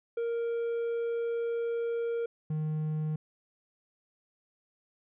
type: tone pair in turn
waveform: triangle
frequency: 466.2 / 154.59 Hz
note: A#4 / D#3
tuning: 0 / -11 cents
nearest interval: octave + perfect fifth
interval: 1911 cents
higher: first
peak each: -27 dBFS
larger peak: neither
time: 0.17-2.26 / 2.5-3.16 s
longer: first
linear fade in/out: 5 ms
effects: resampled to 8000 Hz